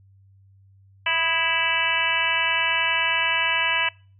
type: harmonic tone with a mistuned harmonic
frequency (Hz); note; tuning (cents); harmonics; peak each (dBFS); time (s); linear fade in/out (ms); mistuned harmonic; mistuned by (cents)
329.6; E4; 0; 2 / 3 / 4 / 5 / 6 / 7 / 8 / 9; -35 / -28 / -36 / -27 / -29 / -27 / -26 / -26; 1.06-3.89; 5; 4; -66
effects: noise-tail reverb RT60 0.4 s tail -25 dB re dry + added 97 Hz sine -51 dBFS peak until 4.19 s